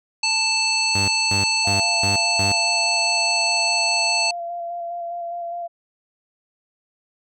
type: harmonic tone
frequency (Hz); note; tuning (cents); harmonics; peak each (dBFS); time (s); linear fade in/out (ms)
881; A5; +2; 1 / 3 / 5 / 7 / 9; -27 / -22 / -21 / -30 / -28; 0.23-4.31; 5
type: tone bursts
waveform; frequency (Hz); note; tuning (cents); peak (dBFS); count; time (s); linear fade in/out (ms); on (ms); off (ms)
sawtooth; 99.6; G2; +28; -19; 5; 0.95-2.52; 5; 130; 230
type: tone with vibrato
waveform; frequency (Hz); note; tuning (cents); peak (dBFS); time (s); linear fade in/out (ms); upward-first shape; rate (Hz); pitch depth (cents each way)
sine; 689; F5; -24; -26; 1.64-5.68; 20; square; 4.9; 15
effects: none